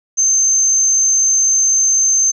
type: tone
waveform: sine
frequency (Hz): 6272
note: G8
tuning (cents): 0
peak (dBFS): -10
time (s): 0.17-2.32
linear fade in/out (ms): 20
effects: none

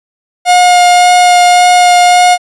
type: tone with vibrato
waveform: 45% pulse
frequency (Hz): 715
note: F5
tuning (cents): +41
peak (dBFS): -3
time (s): 0.45-2.38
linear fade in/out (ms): 50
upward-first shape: sine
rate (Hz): 1.8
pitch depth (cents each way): 9
effects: resampled to 24000 Hz

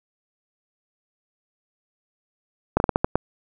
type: slowing click train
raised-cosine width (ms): 1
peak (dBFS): -3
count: 7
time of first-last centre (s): 2.77-3.156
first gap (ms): 31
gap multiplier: 1.29
effects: none

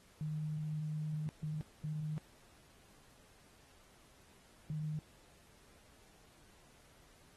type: tone bursts at uneven times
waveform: sine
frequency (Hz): 153.5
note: D#3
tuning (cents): -23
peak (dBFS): -36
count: 4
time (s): 0.21-1.29 / 1.43-1.61 / 1.84-2.18 / 4.7-4.99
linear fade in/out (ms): 0
effects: pink hiss -65 dBFS RMS until 7.36 s + AAC 32 kbps

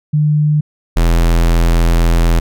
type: tone pair in turn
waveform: sine / square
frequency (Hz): 150.3 / 42.06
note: D3 / E1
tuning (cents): +40 / +36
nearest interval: octave + minor seventh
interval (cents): 2204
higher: first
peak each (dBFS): -9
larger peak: neither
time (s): 0.13-0.61 / 0.96-2.4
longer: second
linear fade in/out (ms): 10
effects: none

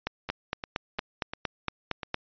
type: two click trains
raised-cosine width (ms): 0.3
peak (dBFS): -18 / -12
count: 6 / 10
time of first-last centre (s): 0.29-2.032 / 0.07-2.144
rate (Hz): 2.87 / 4.34
effects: resampled to 11025 Hz

